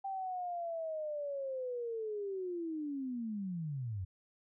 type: linear sweep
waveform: sine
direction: down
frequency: 786 to 87.31 Hz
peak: -36 dBFS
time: 0.04-4.05 s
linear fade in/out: 10 ms
effects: none